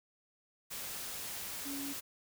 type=tone in noise; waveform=sine; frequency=279.3 Hz; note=C#4; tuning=13 cents sharp; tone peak=-40 dBFS; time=1.65-1.94 s; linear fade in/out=20 ms; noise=white; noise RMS=-42 dBFS; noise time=0.7-2.01 s; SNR=-1 dB; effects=none